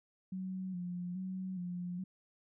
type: tone with vibrato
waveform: sine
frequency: 182.3 Hz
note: F#3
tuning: 25 cents flat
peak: -37 dBFS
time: 0.32-2.04 s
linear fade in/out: 5 ms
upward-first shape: square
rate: 1.2 Hz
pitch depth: 46 cents each way
effects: none